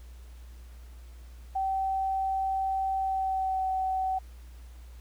sine tone with pitch glide, 770 to 757.6 Hz, G5 to F#5, -31 to +41 cents, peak -26 dBFS, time 1.55-4.19 s, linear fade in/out 10 ms, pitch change -28 cents, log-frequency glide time 2.98-3.68 s, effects added 60 Hz sine -44 dBFS peak until 5 s + pink hiss -60 dBFS RMS until 5 s

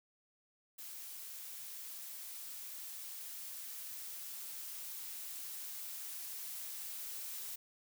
blue noise with level ramp, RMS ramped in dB -48 to -44 dBFS, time 0.78-7.56 s, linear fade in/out 10 ms, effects none

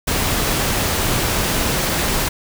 pink noise, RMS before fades -19 dBFS, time 0.07-2.29 s, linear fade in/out 10 ms, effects none

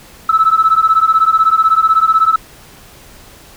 sine beating tone pair, 1300 / 1316 Hz, E6 / E6, -24 / -3 cents, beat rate 16 Hz, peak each -10 dBFS, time 0.29-2.36 s, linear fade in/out 5 ms, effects tanh soft clip ceiling -1 dBFS + pink hiss -40 dBFS RMS until 3.56 s

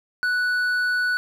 sine tone with hard clipping, 1480 Hz, F#6, in tune, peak -21 dBFS, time 0.23-1.17 s, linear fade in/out 0 ms, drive 5 dB, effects none

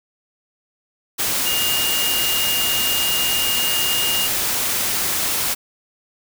sine tone in noise, 2837 Hz, F7, 27 cents sharp, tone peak -21 dBFS, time 1.45-4.28 s, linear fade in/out 20 ms, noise white, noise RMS -21 dBFS, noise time 1.18-5.55 s, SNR -3 dB, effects none

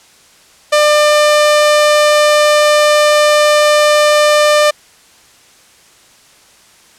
sawtooth tone, 598 Hz, D5, 31 cents sharp, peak -3 dBFS, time 0.72-4.71 s, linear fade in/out 10 ms, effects white hiss -45 dBFS RMS until 6.98 s + low-pass 9000 Hz 12 dB/octave

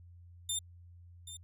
15% pulse tone with echo, 3603 Hz, A7, 40 cents sharp, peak -25 dBFS, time 0.49-0.59 s, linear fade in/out 5 ms, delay 780 ms, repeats 1, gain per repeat -12 dB, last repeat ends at 1.37 s, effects added 87 Hz sine -52 dBFS peak until 1.43 s + resampled to 32000 Hz

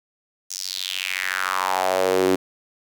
sawtooth tone with high-pass filter sweep, 93.5 Hz, F#2, 19 cents sharp, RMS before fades -23 dBFS, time 0.5-2.36 s, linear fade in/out 10 ms, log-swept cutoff 6200 to 310 Hz, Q 3.8, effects none

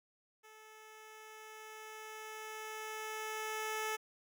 10% pulse tone with level ramp, 434.7 Hz, A4, 21 cents flat, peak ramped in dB -48 to -27 dBFS, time 0.43-3.97 s, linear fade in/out 20 ms, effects none

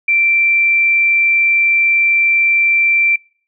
sine tone, 2349 Hz, D7, in tune, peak -10 dBFS, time 0.08-3.16 s, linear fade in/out 5 ms, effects noise-tail reverb RT60 0.5 s tail -25 dB re dry

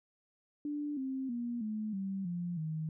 sine tone with pitch steps, 293.7 / 264.7 / 238.6 / 215 / 193.77 / 174.64 / 157.39 Hz, D4 / C4 / A#3 / A3 / G3 / F3 / D#3, 0 / +20 / +41 / -40 / -20 / 0 / +20 cents, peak -34 dBFS, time 0.65-2.89 s, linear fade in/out 2 ms, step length 320 ms, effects none

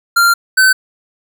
square tone pair in turn, 1388 / 1527.4 Hz, F6 / G6, -11 / -45 cents, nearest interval major second, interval 166 cents, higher second, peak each -8 / -7 dBFS, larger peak second, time 0.16-0.34 / 0.57-0.73 s, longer first, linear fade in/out 10 ms, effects none

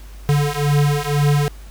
square beating tone pair, 144.3 / 146.3 Hz, D3 / D3, -30 / -6 cents, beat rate 2 Hz, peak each -19 / -18 dBFS, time 0.29-1.48 s, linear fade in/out 0 ms, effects added 50 Hz sine -34 dBFS peak until 1.7 s + pink hiss -47 dBFS RMS until 1.7 s

